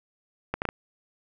clicks, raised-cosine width 0.5 ms, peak -12 dBFS, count 4, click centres 0.54 / 0.619 / 0.653 / 0.689 s, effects none

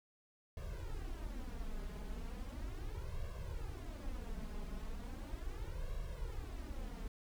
brown noise with flanger, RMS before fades -43 dBFS, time 0.57-7.08 s, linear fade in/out 2 ms, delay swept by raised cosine 1.8 to 4.8 ms, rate 0.37 Hz, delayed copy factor +1, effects none

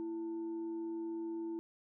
sine tone with frequency modulation, 333 Hz, E4, 18 cents sharp, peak -37 dBFS, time 0-1.59 s, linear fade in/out 0 ms, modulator 559 Hz, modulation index 0.24, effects none

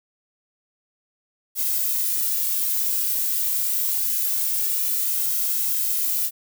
violet noise with flanger, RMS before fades -23 dBFS, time 1.55-6.31 s, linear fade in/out 50 ms, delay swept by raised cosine 1.7 to 2.32 ms, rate 0.25 Hz, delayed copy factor -0.6, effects none

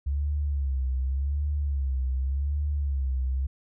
sine tone with vibrato, 68.8 Hz, C#2, 12 cents flat, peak -24 dBFS, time 0.06-3.47 s, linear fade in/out 10 ms, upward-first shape sine, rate 0.87 Hz, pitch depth 110 cents each way, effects none

